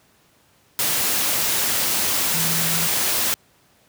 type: tone in noise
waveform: sine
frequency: 164.81 Hz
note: E3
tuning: in tune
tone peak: -28 dBFS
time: 2.34-2.87 s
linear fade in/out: 0 ms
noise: white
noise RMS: -21 dBFS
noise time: 0.79-3.34 s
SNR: -10 dB
effects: pink hiss -58 dBFS RMS until 3.88 s + high-pass 80 Hz 12 dB/octave